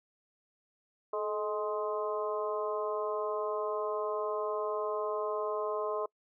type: harmonic tone with a mistuned harmonic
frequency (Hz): 209.2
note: G#3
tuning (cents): +13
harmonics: 2 / 3 / 4 / 5 / 6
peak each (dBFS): -34 / -36 / -46 / -37 / -44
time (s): 1.13-6.06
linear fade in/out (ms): 5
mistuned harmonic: 2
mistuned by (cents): +45
effects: noise-tail reverb RT60 0.1 s tail -26 dB re dry